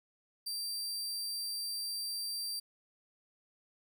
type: tone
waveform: sawtooth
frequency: 4699 Hz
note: D8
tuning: in tune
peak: -33 dBFS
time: 0.46-2.6 s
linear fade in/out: 10 ms
effects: none